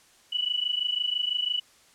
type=tone pair together; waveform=sine; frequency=2943 / 2969 Hz; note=F#7 / F#7; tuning=-10 / +5 cents; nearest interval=unison; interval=15 cents; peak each=-28 dBFS; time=0.32-1.6 s; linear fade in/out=10 ms; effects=white hiss -58 dBFS RMS until 1.94 s + low-pass 9000 Hz 12 dB/octave